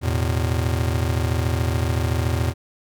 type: chord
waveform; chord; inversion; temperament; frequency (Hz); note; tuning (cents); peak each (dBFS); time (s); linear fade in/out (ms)
square; E suspended fourth; none; just; 82.41 / 109.88 / 123.61; E2 / A2 / B2; 0 / -2 / +2; -23 / -25 / -27; 0.01-2.54; 50
effects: none